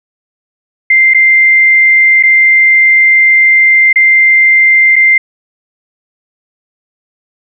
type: tone with dropouts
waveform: sine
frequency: 2091 Hz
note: C7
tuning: 2 cents flat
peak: -3 dBFS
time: 0.9-5.18 s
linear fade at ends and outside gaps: 5 ms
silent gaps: 1.137-1.145 / 2.227-2.234 / 3.929-3.958 / 4.958-4.962 s
effects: none